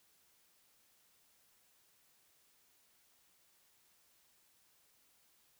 silence, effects white hiss -71 dBFS RMS until 5.59 s

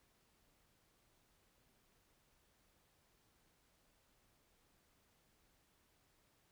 silence, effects pink hiss -75 dBFS RMS until 6.51 s

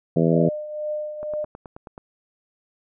harmonic tone, 82.5 Hz, E2, 2 cents sharp, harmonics 2 / 3 / 4 / 5 / 6 / 7 / 8, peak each -19 / -23 / -25 / -24 / -24 / -29 / -29 dBFS, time 0.16-0.49 s, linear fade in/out 5 ms
sine tone with tremolo, 604 Hz, D5, 48 cents sharp, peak -23 dBFS, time 0.32-1.45 s, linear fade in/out 10 ms, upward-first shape triangle, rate 2.1 Hz, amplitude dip 65%
click train, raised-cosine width 1 ms, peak -24 dBFS, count 8, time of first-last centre 1.23-1.979 s, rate 9.35 Hz
effects none

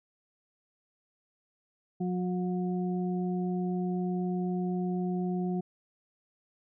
harmonic tone, 180.8 Hz, F#3, 40 cents flat, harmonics 1 / 2 / 4, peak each -29 / -35 / -41 dBFS, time 2-5.61 s, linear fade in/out 10 ms, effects none

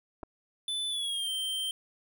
clicks, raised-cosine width 1 ms, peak -27 dBFS, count 2, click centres 0.231 / 0.234 s
square tone with pitch glide, 3500 to 3136 Hz, A7 to G7, -10 to 0 cents, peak -31 dBFS, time 0.68-1.71 s, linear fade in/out 2 ms, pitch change -190 cents, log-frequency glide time 0.89-1.29 s
effects none

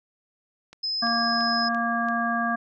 click train, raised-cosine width 0.2 ms, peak -27 dBFS, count 5, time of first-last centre 0.73-2.086 s, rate 2.95 Hz
sine tone, 5100 Hz, D#8, 42 cents sharp, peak -25 dBFS, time 0.83-1.69 s, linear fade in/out 10 ms
harmonic tone, 233.1 Hz, A#3, in tune, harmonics 1 / 3 / 5 / 7, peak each -28 / -28 / -28 / -28 dBFS, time 1.02-2.56 s, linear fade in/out 10 ms
effects none

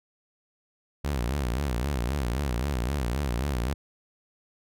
sawtooth tone with vibrato, 65 Hz, C2, 11 cents flat, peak -22 dBFS, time 1.04-3.74 s, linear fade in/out 10 ms, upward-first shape sine, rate 3.8 Hz, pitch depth 210 cents each way, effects none

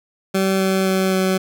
20% pulse tone with pitch steps, 191.9 / 190.68 / 189.48 / 188.28 Hz, G3 / G3 / F#3 / F#3, -37 / -48 / +41 / +30 cents, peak -11 dBFS, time 0.34-1.38 s, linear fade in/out 10 ms, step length 260 ms, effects none

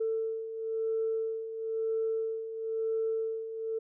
sine beating tone pair, 445.6 / 446.6 Hz, A4 / A4, +22 / +26 cents, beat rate 1 Hz, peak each -36 / -30 dBFS, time 0-3.79 s, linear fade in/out 10 ms, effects tanh soft clip ceiling -22 dBFS

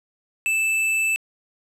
sine tone with tanh clipping, 2637 Hz, E7, in tune, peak -20 dBFS, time 0.46-1.16 s, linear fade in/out 0 ms, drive 18 dB, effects low-pass 12000 Hz 12 dB/octave

